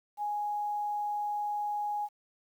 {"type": "tone with quantisation", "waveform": "sine", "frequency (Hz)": 830.6, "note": "G#5", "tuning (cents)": 0, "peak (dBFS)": -30, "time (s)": [0.17, 2.09], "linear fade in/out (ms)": 50, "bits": 10, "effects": []}